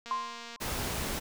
click train, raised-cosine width 0.2 ms, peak -27 dBFS, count 118, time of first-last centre 0.06-0.56 s, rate 234 Hz
sine tone with exponential decay, 1046.5 Hz, C6, in tune, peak -26 dBFS, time 0.11-0.62 s, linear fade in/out 1 ms, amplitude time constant 110 ms
pink noise, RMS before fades -34 dBFS, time 0.6-1.2 s, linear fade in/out 20 ms
effects none

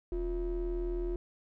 triangle ring-modulated tone, 155.56 Hz, D#3, in tune, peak -26 dBFS, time 0.12-1.16 s, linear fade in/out 2 ms, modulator 196 Hz, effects none

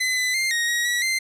sawtooth tone with pitch steps, 2027 / 2007 / 2103 / 1874 / 1897 / 1933 / 2082 Hz, B6 / B6 / C7 / A#6 / A#6 / B6 / C7, +45 / +27 / +8 / +9 / +30 / -38 / -9 cents, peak -17 dBFS, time 0-1.19 s, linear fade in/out 10 ms, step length 170 ms, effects low-pass 11000 Hz 12 dB/octave

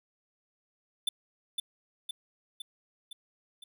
square tone with echo, 3520 Hz, A7, in tune, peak -26 dBFS, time 1.07-1.09 s, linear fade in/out 5 ms, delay 510 ms, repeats 5, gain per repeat -4 dB, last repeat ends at 3.64 s, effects none

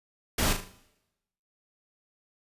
pink noise with echo, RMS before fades -26 dBFS, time 0.38-0.53 s, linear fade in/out 5 ms, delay 38 ms, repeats 5, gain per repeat -7 dB, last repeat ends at 0.72 s, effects noise-tail reverb RT60 0.9 s tail -18 dB re dry + resampled to 32000 Hz

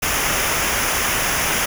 pink noise with comb filter, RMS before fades -20 dBFS, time 0.02-1.66 s, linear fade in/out 10 ms, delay 0.24 ms, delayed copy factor -0.65, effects none

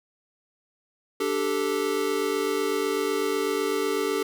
square chord, D suspended fourth, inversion none, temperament equal, 293.7 / 392 / 440 Hz, D4 / G4 / A4, 0 / 0 / 0 cents, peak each -32 / -28 / -28 dBFS, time 1.2-4.23 s, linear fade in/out 5 ms, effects none

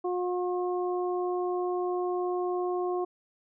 harmonic tone, 359.4 Hz, F4, 50 cents sharp, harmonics 1 / 2 / 3, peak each -28 / -34 / -38 dBFS, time 0.04-3.05 s, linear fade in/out 10 ms, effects none

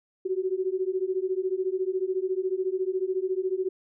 sine beating tone pair, 367.9 / 381.9 Hz, F#4 / G4, -10 / -45 cents, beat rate 14 Hz, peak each -28 dBFS, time 0.25-3.69 s, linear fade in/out 10 ms, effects none

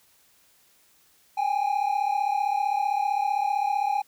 triangle tone pair together, 795.1 / 830.6 Hz, G5 / G#5, +24 / 0 cents, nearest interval minor second, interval 76 cents, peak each -23 dBFS, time 1.37-4.02 s, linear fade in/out 10 ms, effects tanh soft clip ceiling -13 dBFS + white hiss -61 dBFS RMS until 4.07 s

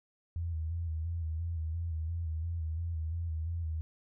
sine tone with vibrato, 82 Hz, E2, 9 cents flat, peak -32 dBFS, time 0.36-3.81 s, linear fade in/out 0 ms, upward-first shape square, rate 2.9 Hz, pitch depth 52 cents each way, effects none

